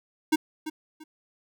square tone with echo, 311.1 Hz, D#4, in tune, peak -19 dBFS, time 0.32-0.36 s, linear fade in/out 10 ms, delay 340 ms, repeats 2, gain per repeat -12 dB, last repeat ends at 1.04 s, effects none

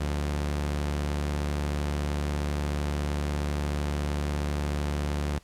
sawtooth tone pair together, 73 / 176 Hz, D2 / F3, -10 / +14 cents, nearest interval octave + minor third, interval 1524 cents, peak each -23 / -35 dBFS, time 0-5.39 s, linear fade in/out 10 ms, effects pink hiss -59 dBFS RMS until 5.43 s + low-pass 11000 Hz 12 dB/octave

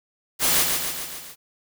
white noise with echo, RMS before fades -20 dBFS, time 0.39-0.66 s, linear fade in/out 50 ms, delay 140 ms, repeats 5, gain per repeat -4 dB, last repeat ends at 1.36 s, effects none

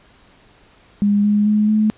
sine tone with pitch steps, 204.2 / 207.6 / 211.2 / 214.7 Hz, G#3 / G#3 / G#3 / A3, -29 / 0 / +29 / -42 cents, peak -12 dBFS, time 1.02-1.9 s, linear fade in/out 0 ms, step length 220 ms, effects pink hiss -51 dBFS RMS until 1.97 s + resampled to 8000 Hz

